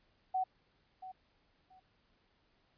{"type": "tone with echo", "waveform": "sine", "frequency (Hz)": 750, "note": "F#5", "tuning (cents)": 23, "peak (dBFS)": -30, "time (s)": [0.34, 0.44], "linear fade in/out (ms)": 10, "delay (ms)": 680, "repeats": 2, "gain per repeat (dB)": -14, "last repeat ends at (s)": 1.8, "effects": ["pink hiss -73 dBFS RMS until 2.77 s", "resampled to 11025 Hz"]}